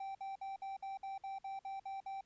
triangle tone bursts, 779 Hz, G5, 11 cents flat, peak -39 dBFS, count 11, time 0-2.21 s, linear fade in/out 5 ms, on 150 ms, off 56 ms, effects pink hiss -75 dBFS RMS until 2.25 s + resampled to 16000 Hz

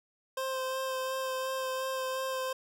25% pulse tone with vibrato, 523.3 Hz, C5, in tune, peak -28 dBFS, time 0.37-2.53 s, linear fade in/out 5 ms, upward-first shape sine, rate 2.8 Hz, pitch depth 15 cents each way, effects none

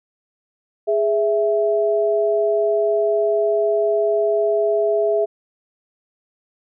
sine tone pair together, 415.3 / 659.3 Hz, G#4 / E5, 0 / 0 cents, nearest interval minor sixth, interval 800 cents, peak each -18 dBFS, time 0.87-5.26 s, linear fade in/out 20 ms, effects none

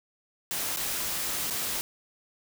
white noise with dropouts, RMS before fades -31 dBFS, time 0.51-1.81 s, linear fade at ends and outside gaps 0 ms, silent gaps 0.762-0.771 / 1.501-1.507 s, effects none

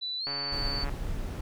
sine tone with pitch glide, 3973 to 4511 Hz, B7 to C#8, +10 to +29 cents, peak -31 dBFS, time 0.01-0.85 s, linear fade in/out 20 ms, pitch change +219 cents, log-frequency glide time 0.18-0.28 s
click train, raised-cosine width 0.5 ms, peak -24 dBFS, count 89, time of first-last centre 0.27-0.894 s, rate 141 Hz
brown noise, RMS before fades -33 dBFS, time 0.52-1.41 s, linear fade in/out 5 ms
effects none

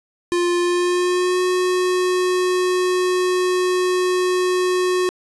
square tone with pitch glide, 350.4 to 364.9 Hz, F4 to F#4, +6 to -24 cents, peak -17 dBFS, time 0.32-5.09 s, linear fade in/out 0 ms, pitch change +70 cents, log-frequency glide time 0.59-1.41 s, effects resampled to 24000 Hz + 9-bit

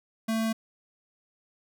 square tone, 223.4 Hz, A3, 27 cents sharp, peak -26 dBFS, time 0.28-0.53 s, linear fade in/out 10 ms, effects none

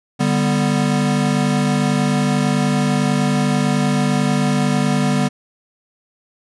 square chord, G major, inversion second, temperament equal, 146.83 / 196 / 246.9 Hz, D3 / G3 / B3, 0 / 0 / 0 cents, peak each -20 dBFS, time 0.19-5.29 s, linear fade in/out 20 ms, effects resampled to 24000 Hz

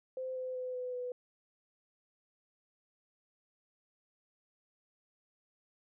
sine tone with pitch steps, 517 / 511.7 / 506.4 / 501.1 / 495.9 Hz, C5 / C5 / B4 / B4 / B4, -21 / -39 / +43 / +25 / +7 cents, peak -36 dBFS, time 0.17-1.12 s, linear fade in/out 2 ms, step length 190 ms, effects none

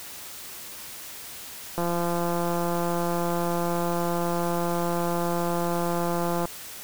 click train, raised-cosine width 1 ms, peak -14 dBFS, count 805, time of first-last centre 1.78-6.454 s, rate 172 Hz, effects white hiss -40 dBFS RMS until 6.83 s

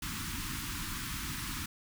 pink band-stop noise, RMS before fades -38 dBFS, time 0.02-1.66 s, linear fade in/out 5 ms, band 320 to 1000 Hz, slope 48 dB/octave, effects none

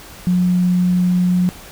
sine tone, 179.8 Hz, F#3, 49 cents flat, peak -12 dBFS, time 0.27-1.49 s, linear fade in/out 0 ms, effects pink hiss -38 dBFS RMS until 1.71 s

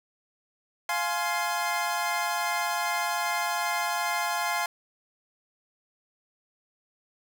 25% pulse chord, F minor, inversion none, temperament equal with one note detuned, 698.5 / 840.7 / 1046.5 Hz, F5 / Ab5 / C6, 0 / +21 / 0 cents, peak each -27 dBFS, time 0.89-4.66 s, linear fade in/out 2 ms, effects none

